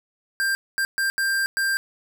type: tone bursts at uneven times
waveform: square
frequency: 1586 Hz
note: G6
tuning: 20 cents sharp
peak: -21 dBFS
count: 5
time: 0.4-0.55 / 0.78-0.85 / 0.98-1.1 / 1.18-1.46 / 1.57-1.77 s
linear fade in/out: 0 ms
effects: none